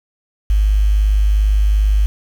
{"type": "tone with quantisation", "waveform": "sine", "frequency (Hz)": 51.3, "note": "G#1", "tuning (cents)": -21, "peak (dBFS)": -10, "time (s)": [0.5, 2.06], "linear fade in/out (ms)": 0, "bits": 6, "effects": []}